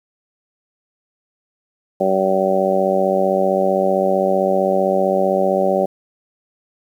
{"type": "harmonic tone", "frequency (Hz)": 95.5, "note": "G2", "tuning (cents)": -45, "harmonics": [2, 3, 4, 5, 6, 7, 8], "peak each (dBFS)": [-23, -29, -21, -25, -17, -25, -22], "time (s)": [2, 5.86], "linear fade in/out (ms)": 10, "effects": ["8-bit"]}